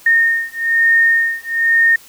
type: beating tone pair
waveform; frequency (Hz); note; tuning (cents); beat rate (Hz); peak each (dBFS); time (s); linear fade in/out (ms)
sine; 1835 / 1836.1; A#6 / A#6; -28 / -27; 1.1; -14; 0.06-1.96; 5
effects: white hiss -43 dBFS RMS until 2.08 s